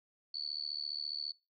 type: tone with amplitude modulation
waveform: sine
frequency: 4446 Hz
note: C#8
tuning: 4 cents sharp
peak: -32 dBFS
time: 0.34-1.32 s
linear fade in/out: 5 ms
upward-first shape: sine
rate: 74.7 Hz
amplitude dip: 100%
effects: noise-tail reverb RT60 0.3 s tail -25 dB re dry + MP3 96 kbps